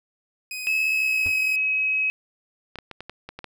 sawtooth tone, 2509 Hz, D#7, 14 cents sharp, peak -27 dBFS, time 0.51-1.56 s, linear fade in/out 2 ms
sine tone with pitch glide, 2587 to 2551 Hz, E7 to D#7, -33 to +43 cents, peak -20 dBFS, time 0.67-2.1 s, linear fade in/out 0 ms, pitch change -24 cents, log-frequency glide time 0.87-1.4 s
square tone with exponential decay, 87.31 Hz, F2, in tune, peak -28 dBFS, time 1.26-1.35 s, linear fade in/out 0 ms, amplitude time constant 19 ms
clicks, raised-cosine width 0.3 ms, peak -20 dBFS, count 8, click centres 2.757 / 2.787 / 2.913 / 3.006 / 3.096 / 3.29 / 3.39 / 3.443 s
effects none

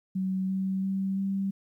sine tone with pitch steps, 188.7 / 190.78 / 192.89 / 195.02 Hz, F#3 / G3 / G3 / G3, +34 / -47 / -28 / -9 cents, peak -26 dBFS, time 0.15-1.51 s, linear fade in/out 10 ms, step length 340 ms, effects 11-bit

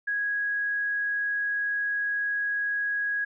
sine tone, 1657 Hz, G#6, 4 cents flat, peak -25 dBFS, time 0.07-3.25 s, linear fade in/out 10 ms, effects none

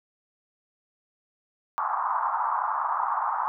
white band-pass noise, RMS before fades -27 dBFS, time 1.78-3.48 s, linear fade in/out 0 ms, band 820 to 1200 Hz, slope 48 dB/octave, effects none

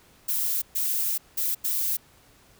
violet noise bursts at uneven times, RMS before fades -26 dBFS, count 4, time 0.28-0.62 / 0.75-1.18 / 1.37-1.55 / 1.64-1.97 s, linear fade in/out 10 ms, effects pink hiss -57 dBFS RMS until 2.59 s

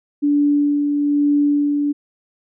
sine tone with tremolo, 290 Hz, D4, 22 cents flat, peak -12 dBFS, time 0.22-1.93 s, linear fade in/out 20 ms, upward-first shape sine, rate 1.1 Hz, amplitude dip 35%, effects none

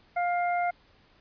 harmonic tone, 704 Hz, F5, 14 cents sharp, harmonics 1 / 2 / 3, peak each -25 / -36 / -35 dBFS, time 0.16-0.71 s, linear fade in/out 10 ms, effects pink hiss -61 dBFS RMS until 1.2 s + resampled to 11025 Hz

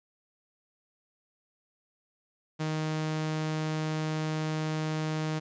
sawtooth tone, 156 Hz, D#3, 5 cents sharp, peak -25 dBFS, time 2.59-5.4 s, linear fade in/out 20 ms, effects resampled to 16000 Hz + 11-bit

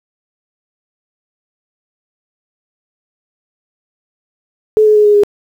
sine tone with pitch steps, 431 / 425.8 / 420.7 / 415.6 / 410.6 Hz, A4 / G#4 / G#4 / G#4 / G#4, -36 / +43 / +22 / +1 / -20 cents, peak -5 dBFS, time 4.77-5.235 s, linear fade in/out 0 ms, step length 93 ms, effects 7-bit

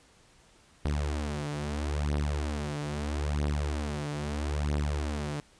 sawtooth beating tone pair, 73.1 / 73.87 Hz, D2 / D2, -7 / +11 cents, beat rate 0.77 Hz, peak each -28 dBFS, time 0.85-5.4 s, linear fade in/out 0 ms, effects pink hiss -60 dBFS RMS until 5.59 s + resampled to 22050 Hz

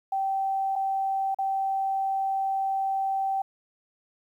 sine tone with dropouts, 776 Hz, G5, 18 cents flat, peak -24 dBFS, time 0.12-3.42 s, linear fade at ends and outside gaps 5 ms, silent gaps 0.756-0.76 / 1.346-1.386 s, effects 10-bit

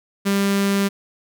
sawtooth tone with notch filter, 198.5 Hz, G3, 22 cents sharp, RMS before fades -19 dBFS, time 0.25-0.89 s, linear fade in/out 20 ms, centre 730 Hz, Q 1.6, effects none

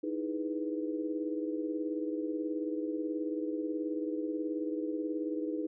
sine chord, E major seventh, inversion third, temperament equal, 311.1 / 329.6 / 415.3 / 493.9 Hz, D#4 / E4 / G#4 / B4, 0 / 0 / 0 / 0 cents, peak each -34 / -40 / -40 / -40 dBFS, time 0.03-5.67 s, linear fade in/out 10 ms, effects none

